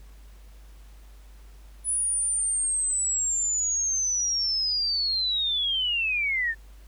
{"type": "linear sweep", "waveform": "sine", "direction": "down", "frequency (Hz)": [9956, 1760], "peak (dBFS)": -23, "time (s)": [1.84, 6.55], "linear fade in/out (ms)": 50, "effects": ["added 50 Hz sine -45 dBFS peak until 6.87 s", "pink hiss -59 dBFS RMS until 6.87 s"]}